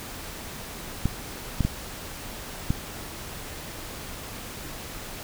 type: clicks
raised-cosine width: 5 ms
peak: -10 dBFS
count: 4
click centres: 1.056 / 1.607 / 1.65 / 2.705 s
effects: pink hiss -38 dBFS RMS until 5.23 s